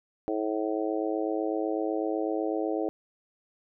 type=harmonic tone; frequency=108 Hz; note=A2; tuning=32 cents flat; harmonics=3 / 4 / 5 / 6 / 7; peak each=-30 / -32 / -34 / -36 / -37 dBFS; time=0.28-2.89 s; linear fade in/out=0 ms; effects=none